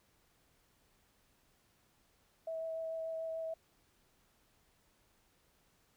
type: tone with vibrato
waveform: sine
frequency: 649 Hz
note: E5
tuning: 27 cents flat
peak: -37 dBFS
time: 2.47-3.54 s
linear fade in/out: 5 ms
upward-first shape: triangle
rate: 6.8 Hz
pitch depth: 12 cents each way
effects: pink hiss -72 dBFS RMS until 5.96 s